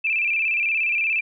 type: tone with vibrato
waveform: sine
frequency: 2500 Hz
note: D#7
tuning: 8 cents sharp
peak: -19 dBFS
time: 0.04-1.21 s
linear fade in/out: 10 ms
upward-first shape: square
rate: 17 Hz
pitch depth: 84 cents each way
effects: none